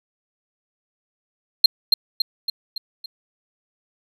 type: tone with echo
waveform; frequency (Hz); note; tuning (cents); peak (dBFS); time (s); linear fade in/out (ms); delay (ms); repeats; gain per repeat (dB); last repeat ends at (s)
triangle; 4186; C8; 0; -4; 1.64-1.66; 5; 280; 5; -5; 3.06
effects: none